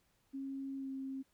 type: tone with pitch glide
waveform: sine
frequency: 271.3 to 267.6 Hz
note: C#4 to C4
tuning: -37 to +39 cents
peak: -39 dBFS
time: 0.33-1.23 s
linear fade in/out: 20 ms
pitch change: -24 cents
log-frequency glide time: 0.78-0.89 s
effects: pink hiss -75 dBFS RMS until 1.33 s